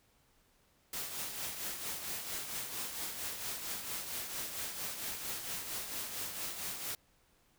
white noise with tremolo, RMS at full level -38 dBFS, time 0.93-6.95 s, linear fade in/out 2 ms, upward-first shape triangle, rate 4.4 Hz, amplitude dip 55%, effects pink hiss -70 dBFS RMS until 7.58 s

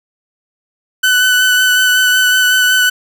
30% pulse tone with vibrato, 1500 Hz, F#6, 23 cents sharp, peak -6 dBFS, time 1.03-2.9 s, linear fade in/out 10 ms, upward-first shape sine, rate 5.4 Hz, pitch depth 17 cents each way, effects none

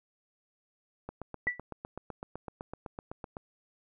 click train, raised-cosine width 1 ms, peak -25 dBFS, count 19, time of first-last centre 1.09-3.368 s, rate 7.9 Hz
sine tone with exponential decay, 1963 Hz, B6, 11 cents flat, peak -23 dBFS, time 1.47-1.6 s, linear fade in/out 5 ms, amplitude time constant 27 ms
effects none

